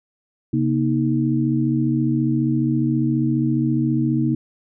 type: tone cluster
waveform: sine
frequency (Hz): 134.5 / 238.7 / 313.4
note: C3 / A#3 / D#4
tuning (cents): +48 / +41 / +13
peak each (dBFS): -21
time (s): 0.53-4.35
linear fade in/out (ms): 5
effects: none